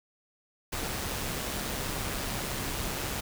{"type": "noise with amplitude modulation", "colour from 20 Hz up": "pink", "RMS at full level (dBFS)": -32, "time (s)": [0.72, 3.21], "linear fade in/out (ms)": 10, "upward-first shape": "sine", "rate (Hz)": 136, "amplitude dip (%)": 35, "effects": []}